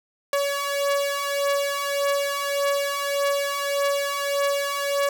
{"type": "beating tone pair", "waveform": "sawtooth", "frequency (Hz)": [563, 564.7], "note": ["C#5", "C#5"], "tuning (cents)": [27, 32], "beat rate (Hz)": 1.7, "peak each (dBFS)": [-23, -20], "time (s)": [0.33, 5.09], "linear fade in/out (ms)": 2, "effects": []}